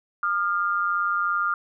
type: tone pair together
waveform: sine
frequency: 1214.1 / 1396.9 Hz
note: D#6 / F6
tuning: -43 / 0 cents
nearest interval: major second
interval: 243 cents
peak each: -24 dBFS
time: 0.23-1.54 s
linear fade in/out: 2 ms
effects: none